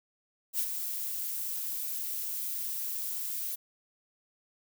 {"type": "noise with ADSR envelope", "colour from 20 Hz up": "violet", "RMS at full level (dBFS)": -28, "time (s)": [0.53, 3.56], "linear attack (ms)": 66, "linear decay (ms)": 60, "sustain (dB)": -7, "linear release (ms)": 17, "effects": []}